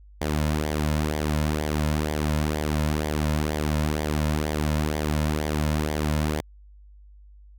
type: tone with flanger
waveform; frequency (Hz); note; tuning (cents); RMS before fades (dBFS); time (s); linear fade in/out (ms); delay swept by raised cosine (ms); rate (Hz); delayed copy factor
sawtooth; 76; D#2; -40; -25; 0.21-6.41; 5; 0.73 to 2.63; 2.1; -0.6
effects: added 50 Hz sine -46 dBFS peak until 7.58 s